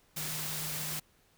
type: tone in noise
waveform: sine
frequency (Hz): 154.3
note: D#3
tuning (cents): -14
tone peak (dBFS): -43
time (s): 0.16-1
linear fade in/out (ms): 10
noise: white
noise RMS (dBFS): -37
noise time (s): 0.16-1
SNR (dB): -9
effects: pink hiss -67 dBFS RMS until 1.37 s